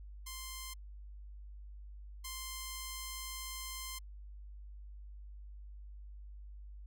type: tone pair in turn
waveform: 5% pulse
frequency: 1046.5 / 1046.5 Hz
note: C6 / C6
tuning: 0 / 0 cents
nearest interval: unison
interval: 0 cents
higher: neither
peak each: -32 / -30 dBFS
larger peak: second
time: 0.26-0.74 / 2.24-3.99 s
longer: second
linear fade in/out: 10 ms
effects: added 50 Hz sine -47 dBFS peak until 6.86 s